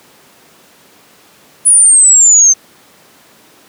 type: exponential sweep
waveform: sine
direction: down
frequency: 9956 to 6200 Hz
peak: -3 dBFS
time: 1.65-2.54 s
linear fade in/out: 20 ms
effects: pink hiss -44 dBFS RMS until 3.68 s + high-pass 200 Hz 12 dB/octave